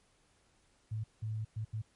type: tone bursts at uneven times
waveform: sine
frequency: 109.2 Hz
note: A2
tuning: 13 cents flat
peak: -34 dBFS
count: 4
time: 0.91-1.04 / 1.22-1.45 / 1.56-1.65 / 1.73-1.82 s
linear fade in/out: 10 ms
effects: pink hiss -70 dBFS RMS until 1.95 s + MP3 48 kbps